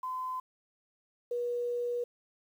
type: tone pair in turn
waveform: sine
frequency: 1023 / 482.8 Hz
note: C6 / B4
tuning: -39 / -39 cents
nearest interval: octave + minor second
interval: 1300 cents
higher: first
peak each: -33 / -30 dBFS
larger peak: second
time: 0.03-0.4 / 1.31-2.04 s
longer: second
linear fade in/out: 5 ms
effects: 10-bit